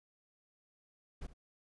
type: noise with echo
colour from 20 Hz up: brown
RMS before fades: -42 dBFS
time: 1.21-1.27 s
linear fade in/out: 10 ms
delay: 66 ms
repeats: 1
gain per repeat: -15 dB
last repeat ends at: 1.336 s
effects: resampled to 24000 Hz